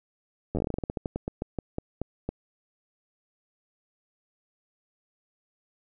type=slowing click train; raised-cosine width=2 ms; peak=-16 dBFS; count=22; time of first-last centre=0.55-2.29 s; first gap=10 ms; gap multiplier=1.18; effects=none